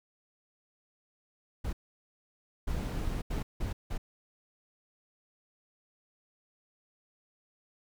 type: noise bursts at uneven times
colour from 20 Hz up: brown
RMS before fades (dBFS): -33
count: 5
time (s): 1.64-1.73 / 2.67-3.22 / 3.3-3.43 / 3.6-3.73 / 3.9-3.98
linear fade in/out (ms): 10
effects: none